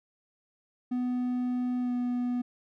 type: tone with pitch glide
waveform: triangle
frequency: 248.5 to 245.6 Hz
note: B3 to B3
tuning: +11 to -9 cents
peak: -25 dBFS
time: 0.91-2.42 s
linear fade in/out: 10 ms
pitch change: -20 cents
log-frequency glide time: 1.81-1.92 s
effects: none